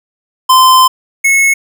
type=tone pair in turn; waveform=square; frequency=1033 / 2189 Hz; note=C6 / C#7; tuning=-22 / -22 cents; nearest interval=octave + minor second; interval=1300 cents; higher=second; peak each=-4 / -7 dBFS; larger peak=first; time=0.49-0.88 / 1.24-1.54 s; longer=first; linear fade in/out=10 ms; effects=none